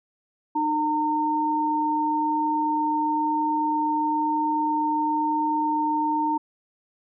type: tone pair together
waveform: sine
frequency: 304.9 / 913.7 Hz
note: D#4 / A#5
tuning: -35 / -35 cents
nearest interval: octave + perfect fifth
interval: 1900 cents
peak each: -26 / -22 dBFS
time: 0.55-6.38 s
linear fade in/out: 10 ms
effects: none